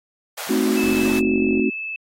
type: high-pass noise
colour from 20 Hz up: pink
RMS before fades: -31 dBFS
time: 0.37-1.2 s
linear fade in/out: 10 ms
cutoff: 500 Hz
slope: 48 dB/octave
type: chord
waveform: sine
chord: A diminished seventh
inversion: none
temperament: equal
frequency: 220 / 261.6 / 311.1 / 370 Hz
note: A3 / C4 / Eb4 / Gb4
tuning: 0 / 0 / 0 / 0 cents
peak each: -22 / -21 / -24 / -22 dBFS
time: 0.49-1.7 s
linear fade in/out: 10 ms
type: tone with vibrato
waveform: sine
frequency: 2617 Hz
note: E7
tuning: 13 cents flat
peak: -26 dBFS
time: 0.77-1.96 s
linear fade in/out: 2 ms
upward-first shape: triangle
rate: 17 Hz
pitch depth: 8 cents each way
type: click train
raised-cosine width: 2 ms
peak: -21 dBFS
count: 36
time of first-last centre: 0.84-1.596 s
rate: 46.3 Hz
effects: AAC 48 kbps